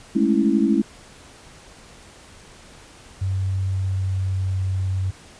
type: chord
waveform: sine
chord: A major seventh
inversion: third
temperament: equal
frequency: 207.7 / 220 / 277.2 / 329.6 Hz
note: G#3 / A3 / C#4 / E4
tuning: 0 / 0 / 0 / 0 cents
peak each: -21 dBFS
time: 0.15-0.82 s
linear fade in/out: 10 ms
type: tone with pitch glide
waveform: sine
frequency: 95.4 to 94.47 Hz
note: G2 to F#2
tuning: -47 to +37 cents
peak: -20 dBFS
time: 3.21-5.11 s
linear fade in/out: 10 ms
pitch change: -16 cents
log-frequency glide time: 3.58-4.57 s
effects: pink hiss -46 dBFS RMS until 5.39 s + resampled to 22050 Hz